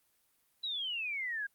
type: exponential sweep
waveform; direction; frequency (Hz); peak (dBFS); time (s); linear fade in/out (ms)
sine; down; 3978 to 1595; -34; 0.63-1.47; 10
effects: white hiss -73 dBFS RMS until 1.54 s + Opus 32 kbps